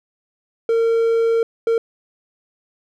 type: tone bursts at uneven times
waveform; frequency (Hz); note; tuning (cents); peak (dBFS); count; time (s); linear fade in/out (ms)
triangle; 457.6; A#4; -32; -12; 2; 0.69-1.43 / 1.67-1.78; 2
effects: none